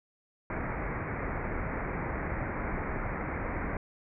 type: low-pass noise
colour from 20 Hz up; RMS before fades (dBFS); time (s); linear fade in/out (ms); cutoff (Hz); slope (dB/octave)
pink; -34; 0.5-3.77; 2; 2300; 96
effects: none